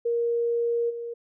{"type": "tone with level steps", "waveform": "sine", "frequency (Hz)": 469.7, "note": "A#4", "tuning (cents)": 13, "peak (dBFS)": [-22, -31], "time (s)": [0.05, 1.14], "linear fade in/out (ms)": 10, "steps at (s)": 0.89, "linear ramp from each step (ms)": 20, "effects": []}